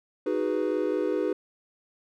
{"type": "chord", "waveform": "triangle", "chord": "G# minor seventh", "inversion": "second", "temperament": "equal", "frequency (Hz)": [311.1, 370, 415.3, 493.9], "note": ["D#4", "F#4", "G#4", "B4"], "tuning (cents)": [0, 0, 0, 0], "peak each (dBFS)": -28, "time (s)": [0.26, 1.33], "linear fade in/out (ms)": 5, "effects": []}